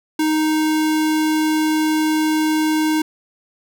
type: tone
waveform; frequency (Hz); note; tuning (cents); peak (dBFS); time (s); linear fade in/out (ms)
square; 311.1; D#4; 0; -16; 0.19-3.02; 5
effects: none